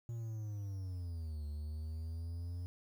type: linear two-way sweep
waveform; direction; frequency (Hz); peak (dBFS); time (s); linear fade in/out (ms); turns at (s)
triangle; down then up; 118.4 to 73.42 to 88.8; -37; 0.09-2.66; 0; 1.46
effects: 11-bit